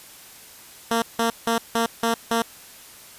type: tone bursts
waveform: 10% pulse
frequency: 230 Hz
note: A#3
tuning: 23 cents flat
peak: -11 dBFS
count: 6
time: 0.91-2.42 s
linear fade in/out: 2 ms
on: 110 ms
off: 170 ms
effects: white hiss -45 dBFS RMS until 3.18 s + resampled to 32000 Hz